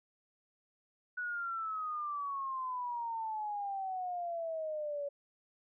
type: exponential sweep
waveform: sine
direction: down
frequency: 1480 to 564 Hz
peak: -35 dBFS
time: 1.17-5.09 s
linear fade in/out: 10 ms
effects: none